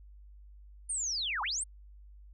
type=linear two-way sweep; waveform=sine; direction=down then up; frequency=9090 to 784 to 9090 Hz; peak=-31 dBFS; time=0.89-1.64 s; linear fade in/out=10 ms; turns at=1.42 s; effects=added 50 Hz sine -50 dBFS peak until 2.33 s